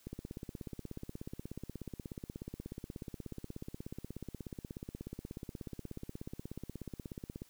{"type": "click train", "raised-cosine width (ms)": 3, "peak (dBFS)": -29, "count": 123, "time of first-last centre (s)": [0.07, 7.419], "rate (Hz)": 16.6, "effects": ["white hiss -65 dBFS RMS until 7.49 s"]}